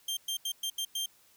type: tone bursts at uneven times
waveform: sawtooth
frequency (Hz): 3172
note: G7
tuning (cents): +20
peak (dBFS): -28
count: 6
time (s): 0.08-0.17 / 0.28-0.37 / 0.45-0.52 / 0.63-0.7 / 0.78-0.85 / 0.95-1.06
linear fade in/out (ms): 5
effects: white hiss -63 dBFS RMS until 1.36 s